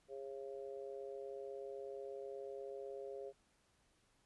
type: harmonic tone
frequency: 136.3 Hz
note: C#3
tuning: 29 cents flat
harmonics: 3 / 4 / 5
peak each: -47 / -49 / -56 dBFS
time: 0.08-3.33 s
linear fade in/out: 50 ms
effects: pink hiss -75 dBFS RMS until 4.25 s + resampled to 24000 Hz